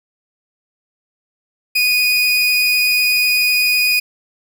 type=tone; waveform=30% pulse; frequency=2477 Hz; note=D#7; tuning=8 cents flat; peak=-10 dBFS; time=1.75-4 s; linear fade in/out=10 ms; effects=none